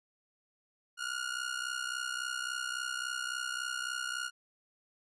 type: ring-modulated tone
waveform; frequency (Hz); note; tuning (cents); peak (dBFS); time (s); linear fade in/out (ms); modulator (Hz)
sawtooth; 1429; F6; +39; -28; 0.97-4.31; 50; 31.8
effects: resampled to 24000 Hz